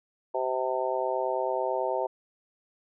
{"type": "harmonic tone", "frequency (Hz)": 129.1, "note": "C3", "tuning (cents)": -23, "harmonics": [3, 4, 5, 6, 7], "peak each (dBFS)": [-33, -31, -31, -36, -32], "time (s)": [0.34, 2.07], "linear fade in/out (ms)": 10, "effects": []}